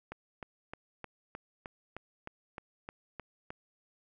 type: click train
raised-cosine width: 0.5 ms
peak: -26 dBFS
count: 12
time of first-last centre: 0.12-3.505 s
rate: 3.25 Hz
effects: none